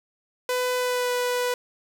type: tone with pitch glide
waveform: sawtooth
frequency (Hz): 500 to 493.4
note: B4 to B4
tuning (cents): +21 to -2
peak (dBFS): -19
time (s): 0.49-1.54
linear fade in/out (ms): 2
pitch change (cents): -23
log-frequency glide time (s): 0.77-1.11
effects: none